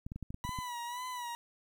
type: clicks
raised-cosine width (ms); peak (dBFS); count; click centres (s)
5; -28; 9; 0.065 / 0.119 / 0.16 / 0.227 / 0.305 / 0.344 / 0.45 / 0.492 / 0.588
type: tone with vibrato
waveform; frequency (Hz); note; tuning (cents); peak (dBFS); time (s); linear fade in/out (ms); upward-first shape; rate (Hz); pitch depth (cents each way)
40% pulse; 978; B5; -17; -37; 0.44-1.35; 0; sine; 2; 59
effects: 11-bit